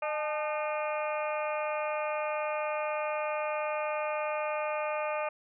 harmonic tone with a mistuned harmonic, 304.1 Hz, D#4, 40 cents flat, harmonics 2 / 3 / 4 / 5 / 6 / 7 / 8 / 9, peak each -32 / -37 / -37 / -45 / -49 / -46 / -40 / -48 dBFS, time 0.02-5.29 s, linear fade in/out 5 ms, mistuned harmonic 3, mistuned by -78 cents, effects none

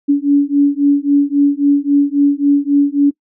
sine beating tone pair, 282.9 / 286.6 Hz, C#4 / D4, +35 / -42 cents, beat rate 3.7 Hz, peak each -12 dBFS, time 0.08-3.11 s, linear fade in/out 20 ms, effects noise-tail reverb RT60 0.1 s tail -22 dB re dry

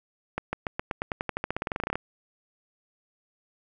accelerating click train, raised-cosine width 0.5 ms, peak -13 dBFS, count 23, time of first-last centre 0.38-1.956 s, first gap 150 ms, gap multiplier 0.92, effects none

